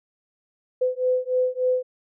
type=beating tone pair; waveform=sine; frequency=505 / 508.4 Hz; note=B4 / C5; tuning=+39 / -50 cents; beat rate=3.4 Hz; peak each=-23 dBFS; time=0.81-1.83 s; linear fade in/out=10 ms; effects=none